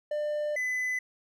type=tone pair in turn; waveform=triangle; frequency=597 / 2008 Hz; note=D5 / B6; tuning=+28 / +28 cents; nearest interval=octave + major sixth; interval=2100 cents; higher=second; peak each=-26 dBFS; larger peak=neither; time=0.11-0.56 / 0.56-0.99 s; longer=first; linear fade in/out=5 ms; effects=none